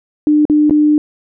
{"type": "tone with dropouts", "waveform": "sine", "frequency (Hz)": 300, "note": "D4", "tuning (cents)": 37, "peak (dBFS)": -7, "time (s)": [0.27, 0.98], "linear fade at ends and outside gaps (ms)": 1, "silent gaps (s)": [[0.453, 0.498], [0.697, 0.708]], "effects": []}